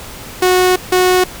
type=tone bursts at uneven times; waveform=sawtooth; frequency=366.4 Hz; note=F#4; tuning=17 cents flat; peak=-5 dBFS; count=2; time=0.42-0.76 / 0.92-1.24 s; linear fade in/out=5 ms; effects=pink hiss -31 dBFS RMS until 1.4 s